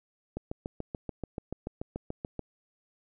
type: click train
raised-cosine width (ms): 2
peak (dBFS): -21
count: 15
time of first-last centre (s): 0.37-2.393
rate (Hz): 6.92
effects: none